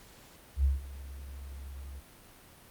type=tone with ADSR envelope; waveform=sine; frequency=68.2 Hz; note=C#2; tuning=28 cents flat; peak=-21 dBFS; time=0.56-2.01 s; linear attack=80 ms; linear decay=160 ms; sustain=-19 dB; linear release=21 ms; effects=pink hiss -55 dBFS RMS until 2.7 s + Opus 48 kbps